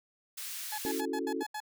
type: high-pass noise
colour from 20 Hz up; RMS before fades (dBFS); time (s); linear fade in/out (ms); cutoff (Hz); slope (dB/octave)
white; -40; 0.37-1.01; 10; 1800; 12
type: tone bursts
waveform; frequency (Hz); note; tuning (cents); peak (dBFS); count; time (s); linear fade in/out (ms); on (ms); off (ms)
30% pulse; 851; G#5; +42; -33; 7; 0.72-1.603; 5; 61; 76
type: chord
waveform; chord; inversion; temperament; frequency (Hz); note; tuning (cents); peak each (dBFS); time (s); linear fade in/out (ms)
sine; F# minor seventh; second; equal; 277.2 / 329.6 / 370 / 440; C#4 / E4 / F#4 / A4; 0 / 0 / 0 / 0; -36 / -38 / -38 / -37; 0.85-1.43; 0
effects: none